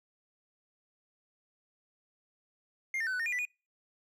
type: tone with pitch steps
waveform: triangle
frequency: 2118 / 1809 / 1522 / 1490 / 1836 / 2424 / 1978 / 2458 Hz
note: C7 / A6 / F#6 / F#6 / A#6 / D#7 / B6 / D#7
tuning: +21 / +48 / +48 / +12 / -27 / -46 / +2 / -22 cents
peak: -29 dBFS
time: 2.94-3.452 s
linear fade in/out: 2 ms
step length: 64 ms
effects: noise-tail reverb RT60 0.3 s tail -26 dB re dry